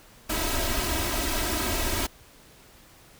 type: noise with comb filter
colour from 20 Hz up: pink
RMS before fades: -27 dBFS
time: 0.29-2.07 s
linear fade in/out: 10 ms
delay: 3.1 ms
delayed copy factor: +0.95
effects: pink hiss -53 dBFS RMS until 3.19 s